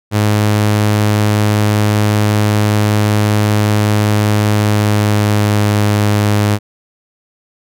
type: tone with pitch glide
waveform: sawtooth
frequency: 105.2 to 104.05 Hz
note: G#2 to G#2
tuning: +23 to +4 cents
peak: -6 dBFS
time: 0.11-6.59 s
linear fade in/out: 50 ms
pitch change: -19 cents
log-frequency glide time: 4.47-5.77 s
effects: none